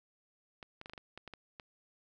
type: clicks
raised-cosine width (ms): 0.3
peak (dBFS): -30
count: 10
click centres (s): 0.628 / 0.814 / 0.859 / 0.897 / 0.935 / 0.978 / 1.176 / 1.277 / 1.337 / 1.598
effects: none